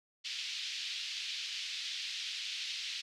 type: band-pass noise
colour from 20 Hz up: pink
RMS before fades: -40 dBFS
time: 0.24-3.02 s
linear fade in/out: 20 ms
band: 2700 to 4900 Hz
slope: 24 dB/octave
effects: none